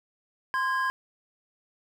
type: tone pair together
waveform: triangle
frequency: 1040.4 / 1638 Hz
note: C6 / G#6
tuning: -10 / -24 cents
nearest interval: minor sixth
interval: 786 cents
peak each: -25 / -26 dBFS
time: 0.54-0.9 s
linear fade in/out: 0 ms
effects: none